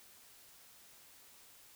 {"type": "silence", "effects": ["white hiss -60 dBFS RMS until 1.75 s"]}